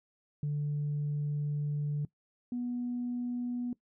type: tone pair in turn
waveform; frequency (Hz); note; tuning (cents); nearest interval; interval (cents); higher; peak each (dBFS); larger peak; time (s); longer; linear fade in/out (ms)
sine; 146.83 / 244.1; D3 / B3; 0 / -20; major sixth; 880; second; -28 / -31; first; 0.43-2.05 / 2.52-3.73; first; 2
effects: noise-tail reverb RT60 0.1 s tail -20 dB re dry + tanh soft clip ceiling -27 dBFS